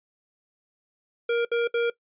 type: tone bursts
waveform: square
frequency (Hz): 470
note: A#4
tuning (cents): +14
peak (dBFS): -22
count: 3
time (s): 1.29-1.9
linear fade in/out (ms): 5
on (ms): 160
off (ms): 65
effects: noise-tail reverb RT60 0.1 s tail -19 dB re dry + resampled to 8000 Hz